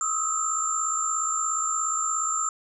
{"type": "tone cluster", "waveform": "sine", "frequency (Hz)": [1249, 1306, 7280], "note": ["D#6", "E6", "A#8"], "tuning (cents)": [6, -17, -42], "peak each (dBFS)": [-29, -31, -26], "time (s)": [0.01, 2.49], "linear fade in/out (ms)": 2, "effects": []}